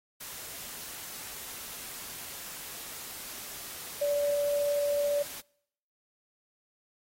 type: tone in noise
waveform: sine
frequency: 578 Hz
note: D5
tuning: 28 cents flat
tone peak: -25 dBFS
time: 4.01-5.23 s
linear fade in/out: 10 ms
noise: white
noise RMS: -42 dBFS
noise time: 0.2-5.41 s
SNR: +14 dB
effects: noise-tail reverb RT60 0.7 s tail -25 dB re dry + AAC 48 kbps